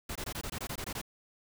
pink noise bursts, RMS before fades -38 dBFS, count 11, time 0.09-1.015 s, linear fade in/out 5 ms, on 65 ms, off 21 ms, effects none

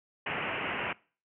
white low-pass noise, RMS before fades -34 dBFS, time 0.26-0.93 s, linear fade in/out 5 ms, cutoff 2900 Hz, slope 96 dB/octave, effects noise-tail reverb RT60 0.4 s tail -23 dB re dry + high-pass 100 Hz 12 dB/octave

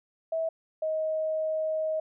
sine tone pair in turn, 650 / 629.3 Hz, E5 / D#5, -24 / +19 cents, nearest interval minor second, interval 57 cents, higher first, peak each -26 dBFS, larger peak neither, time 0.32-0.49 / 0.82-2 s, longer second, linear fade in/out 5 ms, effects none

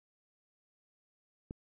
click, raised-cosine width 3 ms, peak -28 dBFS, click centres 1.509 s, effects none

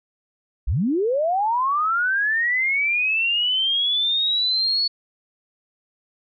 sine linear sweep, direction up, 38.89 to 4431 Hz, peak -18 dBFS, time 0.67-4.88 s, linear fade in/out 10 ms, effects none

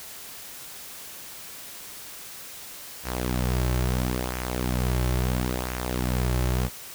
sawtooth tone with flanger, 62.3 Hz, B1, 16 cents sharp, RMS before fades -26 dBFS, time 3.03-6.7 s, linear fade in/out 50 ms, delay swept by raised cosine 0.23 to 4.23 ms, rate 0.74 Hz, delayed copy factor -0.6, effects white hiss -41 dBFS RMS until 6.94 s

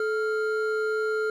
triangle tone pair together, 433.7 / 1396.5 Hz, A4 / F6, -25 / -1 cents, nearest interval octave + minor sixth, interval 2024 cents, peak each -23 / -28 dBFS, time 0-1.3 s, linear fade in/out 2 ms, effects none

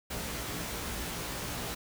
pink noise with comb filter, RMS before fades -37 dBFS, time 0.1-1.75 s, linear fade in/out 10 ms, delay 17 ms, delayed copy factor +0.75, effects none

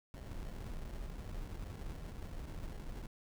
brown noise with sample-and-hold, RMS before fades -44 dBFS, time 0.14-3.07 s, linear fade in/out 2 ms, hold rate 1225 Hz, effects none

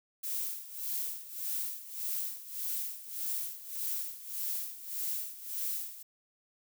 violet noise with tremolo, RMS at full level -34 dBFS, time 0.23-6.03 s, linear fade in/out 10 ms, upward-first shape sine, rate 1.7 Hz, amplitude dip 80%, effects none

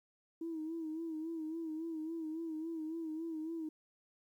sine tone with vibrato, 321.7 Hz, E4, 42 cents flat, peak -37 dBFS, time 0.41-3.69 s, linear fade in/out 5 ms, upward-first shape sine, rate 3.6 Hz, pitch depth 63 cents each way, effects tanh soft clip ceiling -33 dBFS + 12-bit

